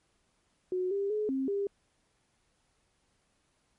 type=tone with pitch steps; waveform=sine; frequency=366.8 / 398.1 / 424.6 / 266.7 / 400.5 Hz; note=F#4 / G4 / G#4 / C4 / G4; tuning=-15 / +27 / +38 / +33 / +37 cents; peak=-28 dBFS; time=0.72-1.67 s; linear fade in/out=2 ms; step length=190 ms; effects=pink hiss -73 dBFS RMS until 3.78 s + MP3 48 kbps